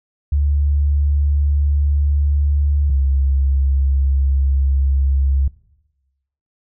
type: tone pair in turn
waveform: sine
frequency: 72.1 / 68.08 Hz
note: D2 / C#2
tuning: -31 / -31 cents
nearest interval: minor second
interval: 100 cents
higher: first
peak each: -13 dBFS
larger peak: neither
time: 0.32-2.9 / 2.9-5.48 s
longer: neither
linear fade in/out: 5 ms
effects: noise-tail reverb RT60 1.0 s tail -19 dB re dry